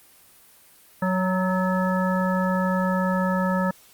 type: harmonic tone with a mistuned harmonic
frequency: 185.3 Hz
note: F#3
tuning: 3 cents sharp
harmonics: 1 / 3 / 5 / 7 / 9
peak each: -22 / -27 / -29 / -30 / -32 dBFS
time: 1.02-3.71 s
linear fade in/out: 5 ms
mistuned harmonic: 9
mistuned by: +49 cents
effects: white hiss -53 dBFS RMS until 3.93 s + Opus 32 kbps